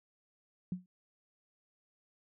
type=tone with exponential decay; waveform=sine; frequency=181.7 Hz; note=F#3; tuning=31 cents flat; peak=-30 dBFS; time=0.72-0.86 s; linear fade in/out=2 ms; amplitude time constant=30 ms; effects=none